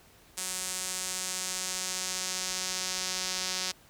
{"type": "tone with band-pass filter sweep", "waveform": "sawtooth", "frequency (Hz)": 185, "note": "F#3", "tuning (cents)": 0, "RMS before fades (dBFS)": -34, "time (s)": [0.37, 3.72], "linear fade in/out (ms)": 10, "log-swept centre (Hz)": [8200, 5400], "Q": 1.7, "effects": ["pink hiss -58 dBFS RMS until 3.89 s"]}